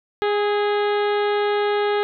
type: harmonic tone with a mistuned harmonic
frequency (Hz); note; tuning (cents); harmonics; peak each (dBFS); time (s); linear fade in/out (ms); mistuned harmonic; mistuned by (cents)
412.3; G#4; -13; 1 / 2 / 3 / 4 / 5 / 6 / 7 / 8 / 9 / 10; -19 / -25 / -30 / -31 / -34 / -40 / -40 / -37 / -39 / -44; 0.22-2.03; 0; 3; +34
effects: none